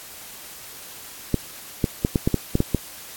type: clicks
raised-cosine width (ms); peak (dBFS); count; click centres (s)
3; -5; 9; 1.343 / 1.842 / 2.049 / 2.158 / 2.275 / 2.343 / 2.554 / 2.604 / 2.747
effects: white hiss -40 dBFS RMS until 3.16 s + AAC 64 kbps